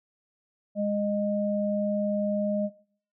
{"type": "tone pair together", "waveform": "sine", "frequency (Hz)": [205.9, 616], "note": ["G#3", "D#5"], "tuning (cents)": [-15, -17], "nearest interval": "octave + perfect fifth", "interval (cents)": 1898, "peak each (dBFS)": -27, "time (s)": [0.75, 2.7], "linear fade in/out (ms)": 50, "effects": ["noise-tail reverb RT60 0.5 s tail -19 dB re dry"]}